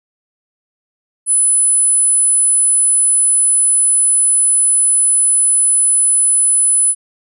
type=tone; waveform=sine; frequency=10030 Hz; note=D#9; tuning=13 cents sharp; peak=-9 dBFS; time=1.26-6.95 s; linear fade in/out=50 ms; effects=none